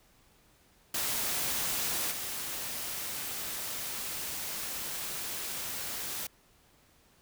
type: noise with level steps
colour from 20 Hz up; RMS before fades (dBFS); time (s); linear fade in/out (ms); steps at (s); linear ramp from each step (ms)
white; -32 / -37; 0.94-6.27; 5; 2.11; 5
effects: pink hiss -64 dBFS RMS until 7.21 s